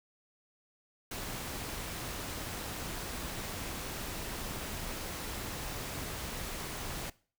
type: noise with amplitude modulation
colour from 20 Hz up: pink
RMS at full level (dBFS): -38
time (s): 1.11-7.1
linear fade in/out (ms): 5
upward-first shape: sine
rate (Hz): 219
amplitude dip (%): 35
effects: noise-tail reverb RT60 0.4 s tail -20 dB re dry